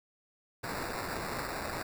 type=noise with sample-and-hold; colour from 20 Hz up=white; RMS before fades=-37 dBFS; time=0.63-1.83 s; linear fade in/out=10 ms; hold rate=3150 Hz; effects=none